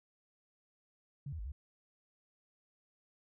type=tone with pitch steps; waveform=sine; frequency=140.6 / 80.9 / 51.6 / 70.1 Hz; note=C#3 / E2 / G#1 / C#2; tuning=+25 / -32 / -10 / +20 cents; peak=-39 dBFS; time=1.26-1.52 s; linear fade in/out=5 ms; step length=65 ms; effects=none